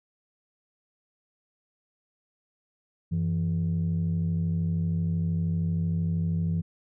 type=tone pair together; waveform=sine; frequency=93.4 / 166.31 Hz; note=F#2 / E3; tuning=+17 / +16 cents; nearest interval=minor seventh; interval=999 cents; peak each=-27 / -24 dBFS; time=3.11-6.62 s; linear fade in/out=20 ms; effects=tanh soft clip ceiling -20 dBFS